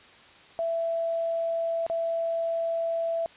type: tone with dropouts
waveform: sine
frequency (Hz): 665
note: E5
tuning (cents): +15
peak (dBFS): -25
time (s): 0.59-3.26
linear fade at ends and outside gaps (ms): 0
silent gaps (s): 1.865-1.899
effects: white hiss -52 dBFS RMS until 3.36 s + resampled to 8000 Hz